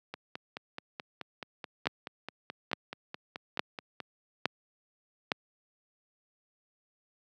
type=two click trains; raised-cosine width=0.3 ms; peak=-10 / -22 dBFS; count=5 / 19; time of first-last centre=1.87-5.318 / 0.14-4.003 s; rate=1.16 / 4.66 Hz; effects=high-pass 150 Hz 12 dB/octave